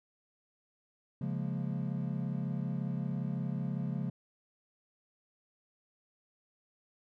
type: chord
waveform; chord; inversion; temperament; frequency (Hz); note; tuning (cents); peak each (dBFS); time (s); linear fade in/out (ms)
triangle; Bb minor seventh; first; equal with one note detuned; 138.59 / 175.32 / 207.7 / 233.1; Db3 / F3 / Ab3 / Bb3; 0 / +7 / 0 / 0; -34 / -35 / -38 / -40; 1.21-4.1; 5
effects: none